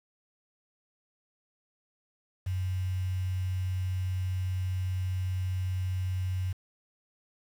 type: tone with quantisation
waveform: sine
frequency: 92.5 Hz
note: F#2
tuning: in tune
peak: -28 dBFS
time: 2.46-6.53 s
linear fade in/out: 10 ms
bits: 8
effects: none